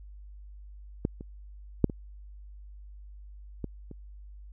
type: clicks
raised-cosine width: 3 ms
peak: -13 / -28 / -7 / -24 / -20 / -29 dBFS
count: 6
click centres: 1.051 / 1.209 / 1.843 / 1.898 / 3.643 / 3.913 s
effects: added 50 Hz sine -44 dBFS peak until 4.52 s